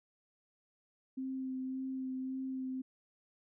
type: tone with vibrato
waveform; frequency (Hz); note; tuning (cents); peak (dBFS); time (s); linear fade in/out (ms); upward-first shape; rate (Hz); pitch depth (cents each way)
sine; 261.6; C4; 0; -36; 1.17-2.82; 10; sine; 1.8; 14
effects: none